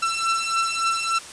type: beating tone pair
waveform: sawtooth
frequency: 1340 / 1343.5 Hz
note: E6 / E6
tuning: +28 / +33 cents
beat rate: 3.5 Hz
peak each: -20 / -21 dBFS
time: 0.02-1.19 s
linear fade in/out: 10 ms
effects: white hiss -39 dBFS RMS until 1.32 s + resampled to 22050 Hz